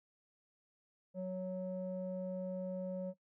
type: tone with low-pass filter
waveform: square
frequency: 185 Hz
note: F#3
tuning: in tune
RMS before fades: -40 dBFS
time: 1.14-3.14 s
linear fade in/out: 50 ms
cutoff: 500 Hz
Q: 8
effects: noise-tail reverb RT60 0.1 s tail -18 dB re dry

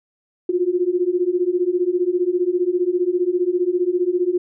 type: beating tone pair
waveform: sine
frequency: 349.2 / 364.2 Hz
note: F4 / F#4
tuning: 0 / -27 cents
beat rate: 15 Hz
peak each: -20 / -19 dBFS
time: 0.49-4.38 s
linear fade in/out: 5 ms
effects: none

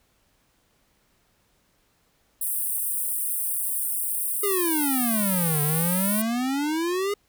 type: high-pass noise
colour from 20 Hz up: pink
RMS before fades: -27 dBFS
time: 2.41-6.22 s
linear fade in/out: 5 ms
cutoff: 8600 Hz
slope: 96 dB/octave
type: exponential two-way sweep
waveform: square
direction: down then up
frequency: 415.3 to 145.5 to 415.3 Hz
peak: -24 dBFS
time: 4.43-7.14 s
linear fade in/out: 5 ms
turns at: 5.62 s
effects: pink hiss -66 dBFS RMS until 7.28 s

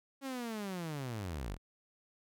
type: linear sweep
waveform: sawtooth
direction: down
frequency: 277.2 to 36.71 Hz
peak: -34 dBFS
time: 0.21-1.58 s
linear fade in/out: 50 ms
effects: none

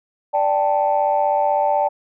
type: chord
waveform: sine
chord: D suspended fourth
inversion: none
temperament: equal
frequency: 587.3 / 784 / 880 Hz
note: D5 / G5 / A5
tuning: 0 / 0 / 0 cents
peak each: -19 dBFS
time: 0.33-1.89 s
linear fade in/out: 20 ms
effects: tanh soft clip ceiling -7 dBFS

